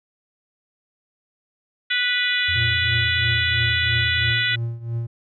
harmonic tone, 492.1 Hz, B4, 6 cents flat, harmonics 3 / 4 / 5 / 6 / 7 / 8, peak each -25 / -23 / -28 / -28 / -25 / -30 dBFS, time 1.9-4.56 s, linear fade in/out 10 ms
sine tone with pitch glide, 87.3 to 85.16 Hz, F2 to F2, 0 to -43 cents, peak -27 dBFS, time 2.48-4.32 s, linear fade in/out 10 ms, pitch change -43 cents, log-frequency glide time 2.84-3.55 s
triangle tone with tremolo, 116.54 Hz, A#2, in tune, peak -19 dBFS, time 2.55-5.07 s, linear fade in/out 10 ms, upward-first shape triangle, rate 3 Hz, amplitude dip 85%
effects none

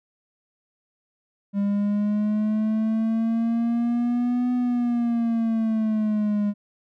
triangle exponential two-way sweep, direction up then down, 199.9 to 248.3 to 204.3 Hz, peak -18 dBFS, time 1.53-6.54 s, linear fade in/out 50 ms, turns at 4.53 s, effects none

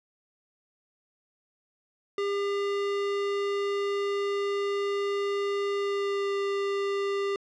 square tone with pitch glide, 401.8 to 398.3 Hz, G4 to G4, +43 to +28 cents, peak -27 dBFS, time 2.18-7.36 s, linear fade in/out 2 ms, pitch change -15 cents, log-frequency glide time 5.76-6.35 s, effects low-pass 4000 Hz 12 dB/octave

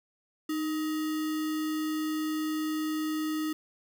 sine tone with sample-and-hold, 310 Hz, D#4, 6 cents flat, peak -28 dBFS, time 0.49-3.53 s, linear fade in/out 5 ms, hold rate 1575 Hz, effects none

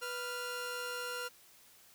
sawtooth tone pair together, 492.5 / 1393 Hz, B4 / F6, -5 / -5 cents, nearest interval octave + tritone, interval 1800 cents, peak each -38 / -36 dBFS, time 0.01-1.29 s, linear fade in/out 20 ms, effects white hiss -61 dBFS RMS until 1.94 s

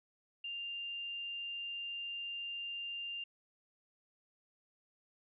sine tone, 2794 Hz, F7, in tune, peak -39 dBFS, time 0.44-3.24 s, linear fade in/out 5 ms, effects none

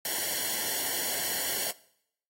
white noise with comb filter, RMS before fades -31 dBFS, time 0.05-1.71 s, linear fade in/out 2 ms, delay 0.8 ms, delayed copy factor -0.8, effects noise-tail reverb RT60 0.7 s tail -20 dB re dry + AAC 48 kbps

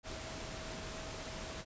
sine tone in noise, 641 Hz, E5, 49 cents flat, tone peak -51 dBFS, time 0.03-1.65 s, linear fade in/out 50 ms, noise pink, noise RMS -44 dBFS, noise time 0.03-1.65 s, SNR -10 dB, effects resampled to 16000 Hz

